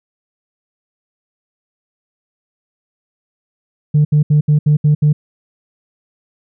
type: tone bursts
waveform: sine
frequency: 149.7 Hz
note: D3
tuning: 33 cents sharp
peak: -6 dBFS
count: 7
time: 3.94-5.13 s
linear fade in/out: 10 ms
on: 110 ms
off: 70 ms
effects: tanh soft clip ceiling -5 dBFS